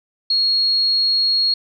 sine tone, 4300 Hz, C8, 47 cents sharp, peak -14 dBFS, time 0.3-1.54 s, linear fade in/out 5 ms, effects none

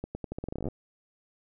accelerating click train, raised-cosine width 2 ms, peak -21 dBFS, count 17, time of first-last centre 0.04-0.685 s, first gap 110 ms, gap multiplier 0.84, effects none

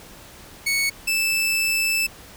sawtooth tone pair in turn, 2217 / 2636 Hz, C#7 / E7, 0 / -1 cents, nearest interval minor third, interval 299 cents, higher second, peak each -16 dBFS, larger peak neither, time 0.66-0.9 / 1.07-2.07 s, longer second, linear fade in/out 10 ms, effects pink hiss -44 dBFS RMS until 2.36 s

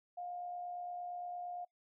sine tone with amplitude modulation, 710 Hz, F5, 28 cents sharp, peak -39 dBFS, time 0.17-1.65 s, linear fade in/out 10 ms, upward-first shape sine, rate 68.7 Hz, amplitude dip 35%, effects noise-tail reverb RT60 0.1 s tail -21 dB re dry

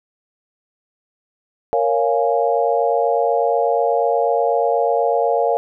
sine chord, Bb minor seventh, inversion none, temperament equal, 466.2 / 554.4 / 698.5 / 830.6 Hz, Bb4 / Db5 / F5 / Ab5, 0 / 0 / 0 / 0 cents, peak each -19 / -20 / -19 / -23 dBFS, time 1.73-5.57 s, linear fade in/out 0 ms, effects none

